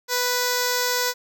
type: tone with notch filter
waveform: 5% pulse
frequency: 493.9 Hz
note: B4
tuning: in tune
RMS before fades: -23 dBFS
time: 0.08-1.14 s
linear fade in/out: 50 ms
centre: 2800 Hz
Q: 1.4
effects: none